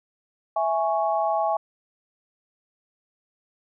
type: chord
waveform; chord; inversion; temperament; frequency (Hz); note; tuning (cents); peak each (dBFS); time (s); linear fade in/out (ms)
sine; C# minor; first; equal; 659.3 / 830.6 / 1108.7; E5 / G#5 / C#6; 0 / 0 / 0; -24 / -24 / -29; 0.56-1.57; 5
effects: none